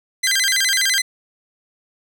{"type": "tone with vibrato", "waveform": "15% pulse", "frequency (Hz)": 1799, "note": "A6", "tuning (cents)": 38, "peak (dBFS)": -9, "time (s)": [0.23, 1.02], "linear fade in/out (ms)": 10, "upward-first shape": "square", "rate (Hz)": 12, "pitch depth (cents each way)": 210, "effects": []}